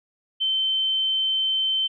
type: tone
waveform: sine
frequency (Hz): 3090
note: G7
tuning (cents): -26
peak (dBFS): -20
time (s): 0.4-1.88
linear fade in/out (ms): 20
effects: none